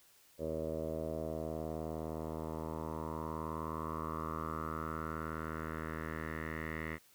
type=tone with low-pass filter sweep; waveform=10% pulse; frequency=79.4 Hz; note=D#2; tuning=36 cents sharp; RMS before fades=-40 dBFS; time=0.38-6.99 s; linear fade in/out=50 ms; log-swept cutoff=550 to 2000 Hz; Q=5.4; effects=white hiss -65 dBFS RMS until 7.14 s